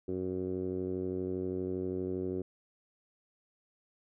10% pulse tone with low-pass filter, 92.5 Hz, F#2, in tune, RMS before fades -35 dBFS, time 0.08-2.42 s, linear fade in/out 5 ms, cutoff 380 Hz, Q 3.2, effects none

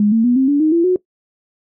sine tone with pitch steps, 207.7 / 225.2 / 244.2 / 264.7 / 287 / 311.2 / 337.4 / 365.8 Hz, G#3 / A3 / B3 / C4 / D4 / D#4 / E4 / F#4, 0 / +40 / -19 / +20 / -40 / 0 / +40 / -20 cents, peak -10 dBFS, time 0-0.96 s, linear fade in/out 2 ms, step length 120 ms, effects noise-tail reverb RT60 0.1 s tail -19 dB re dry

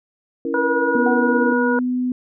sine chord, A# diminished, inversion first, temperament equal, 277.2 / 329.6 / 466.2 Hz, C#4 / E4 / A#4, 0 / 0 / 0 cents, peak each -25 dBFS, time 0.45-1.53 s, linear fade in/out 2 ms
harmonic tone, 483.2 Hz, B4, 38 cents flat, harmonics 1 / 2 / 3, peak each -20 / -24 / -22 dBFS, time 0.54-1.79 s, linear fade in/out 2 ms
sine tone with pitch glide, 246.9 to 250.8 Hz, B3 to B3, 0 to +27 cents, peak -18 dBFS, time 0.95-2.12 s, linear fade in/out 2 ms, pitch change +27 cents, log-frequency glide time 1.34-1.98 s
sine tone with exponential decay, 747 Hz, F#5, 16 cents sharp, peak -20 dBFS, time 1.06-1.52 s, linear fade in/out 5 ms, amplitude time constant 99 ms
effects none

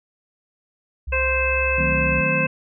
sine tone with pitch glide, 66.5 to 68.41 Hz, C2 to C#2, +29 to -22 cents, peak -25 dBFS, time 1.07-2.21 s, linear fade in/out 10 ms, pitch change +49 cents, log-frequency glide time 1.44-1.59 s
harmonic tone, 522 Hz, C5, 4 cents flat, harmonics 1 / 2 / 3 / 4 / 5, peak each -24 / -29 / -27 / -32 / -21 dBFS, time 1.12-2.47 s, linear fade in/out 10 ms
sine chord, D# diminished seventh, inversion none, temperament equal with one note detuned, 156.19 / 185 / 220 / 261.6 Hz, D#3 / F#3 / A3 / C4, +7 / 0 / 0 / 0 cents, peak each -25 / -29 / -31 / -31 dBFS, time 1.78-2.47 s, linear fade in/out 5 ms
effects none

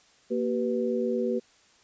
sine tone cluster, 234 / 383.7 / 491.7 Hz, A#3 / G4 / B4, +7 / -37 / -8 cents, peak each -29 dBFS, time 0.3-1.4 s, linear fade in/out 20 ms, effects white hiss -60 dBFS RMS until 1.83 s + resampled to 16000 Hz

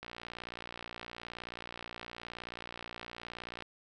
click train, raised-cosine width 0.3 ms, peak -26 dBFS, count 213, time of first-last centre 0.03-3.623 s, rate 59 Hz, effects none

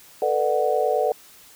sine chord, B minor seventh, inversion third, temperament just, 444.5 / 493.9 / 592.7 / 740.8 Hz, A4 / B4 / D5 / F#5, +18 / 0 / +16 / +2 cents, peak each -24 dBFS, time 0.22-1.12 s, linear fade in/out 2 ms, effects white hiss -49 dBFS RMS until 1.55 s

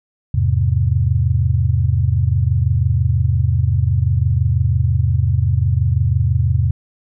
sine chord, E augmented, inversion none, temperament just, 82.41 / 103.01 / 128.76 Hz, E2 / G#2 / B#2, 0 / -14 / -27 cents, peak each -17 dBFS, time 0.34-6.71 s, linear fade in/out 5 ms, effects none

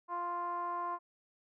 10% pulse tone with low-pass filter, 349.2 Hz, F4, in tune, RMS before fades -37 dBFS, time 0.08-0.99 s, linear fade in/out 50 ms, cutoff 970 Hz, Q 9.3, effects none

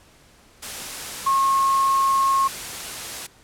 sine tone in noise, 1084 Hz, C#6, 39 cents flat, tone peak -16 dBFS, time 1.26-2.48 s, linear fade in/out 10 ms, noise white, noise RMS -32 dBFS, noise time 0.62-3.27 s, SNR +13 dB, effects pink hiss -53 dBFS RMS until 3.43 s + low-pass 11000 Hz 12 dB/octave

